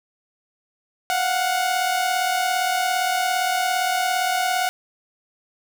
sawtooth tone pair together, 702.5 / 740 Hz, F5 / F#5, +10 / 0 cents, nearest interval minor second, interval 90 cents, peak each -22 / -17 dBFS, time 1.1-4.69 s, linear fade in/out 0 ms, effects none

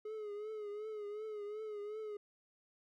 triangle tone with vibrato, 422.9 Hz, G#4, 31 cents sharp, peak -39 dBFS, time 0.05-2.17 s, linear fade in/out 5 ms, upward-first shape triangle, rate 2.7 Hz, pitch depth 69 cents each way, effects none

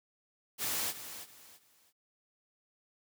white noise with echo, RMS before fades -34 dBFS, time 0.58-0.94 s, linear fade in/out 50 ms, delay 330 ms, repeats 3, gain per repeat -11 dB, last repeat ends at 1.93 s, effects high-pass 100 Hz 12 dB/octave

